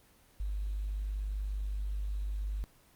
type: tone with quantisation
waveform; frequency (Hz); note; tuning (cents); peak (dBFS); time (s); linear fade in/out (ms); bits
sine; 50.3; G1; +45; -32; 0.4-2.64; 0; 10
effects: pink hiss -63 dBFS RMS until 2.95 s + Opus 24 kbps